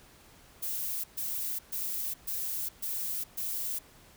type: noise bursts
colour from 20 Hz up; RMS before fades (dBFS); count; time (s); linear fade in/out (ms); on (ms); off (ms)
violet; -34; 6; 0.62-3.79; 10; 420; 130
effects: pink hiss -57 dBFS RMS until 4.16 s